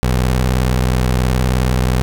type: tone with vibrato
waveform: 20% pulse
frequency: 62.9 Hz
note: B1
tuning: 32 cents sharp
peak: -8 dBFS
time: 0.03-2.02 s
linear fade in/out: 0 ms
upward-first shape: triangle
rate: 19 Hz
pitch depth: 200 cents each way
effects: none